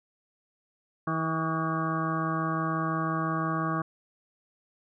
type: harmonic tone with a mistuned harmonic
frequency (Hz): 161.3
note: E3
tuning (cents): -37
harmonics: 1 / 2 / 3 / 4 / 5 / 7 / 8 / 9 / 10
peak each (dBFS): -31 / -33 / -43 / -38 / -40 / -31 / -37 / -40 / -42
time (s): 1.07-3.82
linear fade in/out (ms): 5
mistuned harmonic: 8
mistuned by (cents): -76
effects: none